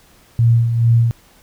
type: tone with tremolo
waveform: sine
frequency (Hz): 116.54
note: A#2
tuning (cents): 0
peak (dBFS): -8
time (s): 0.39-1.11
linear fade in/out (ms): 0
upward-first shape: sine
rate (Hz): 2.3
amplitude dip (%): 55
effects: pink hiss -50 dBFS RMS until 1.42 s

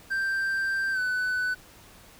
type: tone with pitch glide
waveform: triangle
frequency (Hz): 1572 to 1499.3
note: G6 to F#6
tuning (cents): +4 to +22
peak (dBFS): -23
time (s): 0.1-1.55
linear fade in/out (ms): 20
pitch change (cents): -82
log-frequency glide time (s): 0.92-1
effects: pink hiss -52 dBFS RMS until 2.19 s

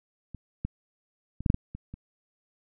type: clicks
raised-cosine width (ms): 5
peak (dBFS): -27 / -17 / -24 / -12 / -7 / -16 / -25 / -27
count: 8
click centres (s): 0.347 / 0.65 / 1.406 / 1.462 / 1.501 / 1.544 / 1.75 / 1.94
effects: none

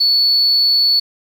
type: tone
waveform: sine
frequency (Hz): 4435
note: C#8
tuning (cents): 0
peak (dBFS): -9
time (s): 0-1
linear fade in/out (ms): 10
effects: tanh soft clip ceiling -7 dBFS + 7-bit

